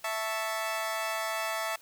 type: chord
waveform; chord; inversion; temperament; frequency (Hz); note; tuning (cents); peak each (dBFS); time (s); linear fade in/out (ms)
20% pulse; A major; second; equal; 659.3 / 880 / 1108.7; E5 / A5 / C#6; 0 / 0 / 0; -28 / -31 / -33; 0.04-1.76; 5
effects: white hiss -57 dBFS RMS until 1.81 s